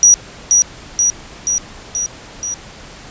sine tone with echo, 5800 Hz, F#8, 35 cents flat, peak -4 dBFS, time 0.03-0.14 s, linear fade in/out 0 ms, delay 480 ms, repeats 5, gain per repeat -3 dB, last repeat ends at 2.54 s, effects pink hiss -36 dBFS RMS until 3.1 s + resampled to 16000 Hz

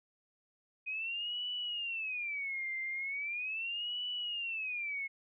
sine tone with vibrato, 2489 Hz, D#7, in tune, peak -35 dBFS, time 0.86-5.08 s, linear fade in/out 20 ms, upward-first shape sine, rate 0.39 Hz, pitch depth 300 cents each way, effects none

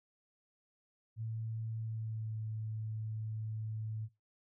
sine tone with pitch glide, 111.9 to 109.41 Hz, A2 to A2, +30 to -9 cents, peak -37 dBFS, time 1.16-4.09 s, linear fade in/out 50 ms, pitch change -39 cents, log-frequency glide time 1.77-2.4 s, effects noise-tail reverb RT60 0.2 s tail -18 dB re dry

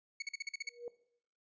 sawtooth tone bursts, 2217 Hz, C#7, in tune, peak -33 dBFS, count 8, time 0.2-0.692 s, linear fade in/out 5 ms, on 23 ms, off 44 ms
sine tone with exponential growth, 478.9 Hz, A#4, 47 cents sharp, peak -37 dBFS, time 0.64-0.88 s, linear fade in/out 1 ms, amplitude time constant 52 ms
effects noise-tail reverb RT60 0.7 s tail -20 dB re dry + resampled to 16000 Hz

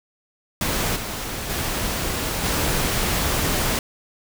pink noise with level steps, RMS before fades -23 / -29 / -25 / -22 dBFS, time 0.61-3.79 s, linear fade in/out 2 ms, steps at 0.95 / 1.49 / 2.43 s, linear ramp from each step 20 ms, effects none

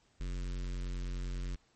square tone with notch filter, 44.96 Hz, F#1, 49 cents flat, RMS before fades -37 dBFS, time 0.2-1.56 s, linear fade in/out 10 ms, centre 750 Hz, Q 0.6, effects pink hiss -70 dBFS RMS until 1.75 s + MP3 32 kbps

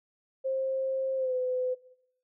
sine tone with pitch glide, 530 to 506.7 Hz, C5 to B4, +22 to +44 cents, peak -27 dBFS, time 0.44-1.75 s, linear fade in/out 20 ms, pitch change -78 cents, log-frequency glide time 1.16-1.34 s, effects noise-tail reverb RT60 0.7 s tail -17 dB re dry

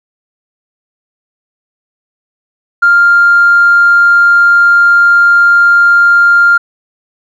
triangle tone with tanh clipping, 1398 Hz, F6, 1 cent sharp, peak -3 dBFS, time 2.82-6.58 s, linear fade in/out 10 ms, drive 4 dB, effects none

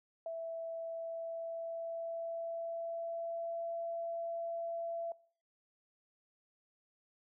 sine tone with pitch glide, 660 to 672.7 Hz, E5 to E5, +2 to +35 cents, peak -37 dBFS, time 0.26-5.12 s, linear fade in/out 2 ms, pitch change +33 cents, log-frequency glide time 0.68-3.69 s, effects noise-tail reverb RT60 0.5 s tail -21 dB re dry

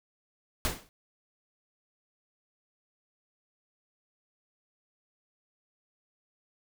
pink noise with exponential decay, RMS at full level -26 dBFS, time 0.65-0.89 s, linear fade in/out 0 ms, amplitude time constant 51 ms, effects none

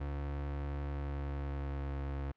35% pulse tone with pitch glide, 71.3 to 69.59 Hz, C#2 to C#2, +49 to +7 cents, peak -34 dBFS, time 0-2.32 s, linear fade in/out 10 ms, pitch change -42 cents, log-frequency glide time 0.87-1.91 s, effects white hiss -75 dBFS RMS until 2.36 s + low-pass 2000 Hz 12 dB/octave

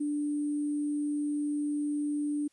sine tone with sample-and-hold, 293.7 Hz, D4, in tune, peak -28 dBFS, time 0-2.48 s, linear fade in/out 10 ms, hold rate 8820 Hz, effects white hiss -71 dBFS RMS until 2.52 s + resampled to 24000 Hz

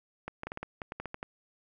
clicks, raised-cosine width 0.5 ms, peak -22 dBFS, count 12, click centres 0.28 / 0.434 / 0.47 / 0.519 / 0.574 / 0.63 / 0.818 / 0.921 / 1 / 1.057 / 1.144 / 1.229 s, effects none

